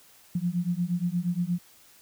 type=beating tone pair; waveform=sine; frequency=171.4 / 179.9 Hz; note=F3 / F#3; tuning=-32 / -48 cents; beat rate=8.5 Hz; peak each=-28 dBFS; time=0.35-1.59 s; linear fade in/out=5 ms; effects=white hiss -56 dBFS RMS until 2.01 s